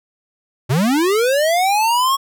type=linear sweep; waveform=square; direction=up; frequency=112.8 to 1108.7 Hz; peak=-14 dBFS; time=0.69-2.17 s; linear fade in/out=20 ms; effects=none